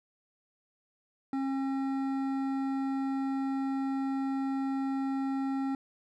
sine tone with hard clipping, 270 Hz, C#4, 45 cents flat, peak -31 dBFS, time 1.33-5.75 s, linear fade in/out 2 ms, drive 11 dB, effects none

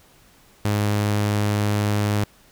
sawtooth tone, 103.83 Hz, G#2, in tune, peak -15 dBFS, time 0.65-2.24 s, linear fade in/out 0 ms, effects pink hiss -54 dBFS RMS until 2.51 s

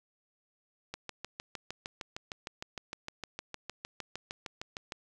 click train, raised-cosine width 0.2 ms, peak -21 dBFS, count 27, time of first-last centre 0.94-4.922 s, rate 6.53 Hz, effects none

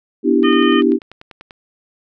sine chord, E minor seventh, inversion second, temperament equal, 246.9 / 293.7 / 329.6 / 392 Hz, B3 / D4 / E4 / G4, 0 / 0 / 0 / 0 cents, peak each -16 dBFS, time 0.23-0.99 s, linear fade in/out 50 ms
harmonic tone, 612 Hz, D#5, 29 cents flat, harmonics 2 / 3 / 4 / 5, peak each -20 / -23 / -28 / -23 dBFS, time 0.43-0.82 s, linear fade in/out 20 ms
click train, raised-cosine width 0.3 ms, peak -21 dBFS, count 12, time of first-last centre 0.43-1.508 s, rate 10.2 Hz
effects none

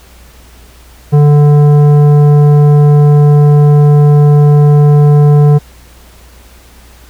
sine tone with tanh clipping, 146.83 Hz, D3, in tune, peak -4 dBFS, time 1.12-5.59 s, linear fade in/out 20 ms, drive 12 dB, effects added 60 Hz sine -37 dBFS peak until 7.09 s + pink hiss -41 dBFS RMS until 7.09 s

